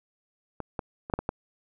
clicks, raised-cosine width 1 ms, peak -19 / -16 / -23 / -8 / -17 / -13 dBFS, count 6, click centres 0.603 / 0.792 / 1.099 / 1.138 / 1.19 / 1.291 s, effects none

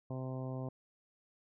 harmonic tone, 130 Hz, C3, 11 cents flat, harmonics 1 / 2 / 3 / 4 / 5 / 6 / 7 / 8, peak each -39 / -44 / -49 / -48 / -49 / -55 / -56 / -56 dBFS, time 0.1-0.69 s, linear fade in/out 5 ms, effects none

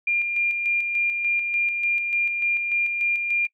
sine tone with tremolo, 2400 Hz, D7, 37 cents sharp, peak -19 dBFS, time 0.07-3.47 s, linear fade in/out 5 ms, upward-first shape square, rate 3.4 Hz, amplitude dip 40%, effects noise-tail reverb RT60 0.1 s tail -23 dB re dry

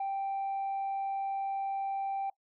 sine tone, 784 Hz, G5, in tune, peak -29 dBFS, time 0-2.3 s, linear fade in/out 5 ms, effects noise-tail reverb RT60 0.1 s tail -21 dB re dry + tanh soft clip ceiling -29 dBFS

